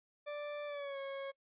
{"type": "tone with pitch glide", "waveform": "40% pulse", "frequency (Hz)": [587.3, 548], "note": ["D5", "C#5"], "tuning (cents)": [0, -20], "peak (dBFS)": -39, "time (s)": [0.26, 1.32], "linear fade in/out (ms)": 20, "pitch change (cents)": -120, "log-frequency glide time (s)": [0.66, 0.98], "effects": ["noise-tail reverb RT60 0.1 s tail -26 dB re dry", "resampled to 8000 Hz"]}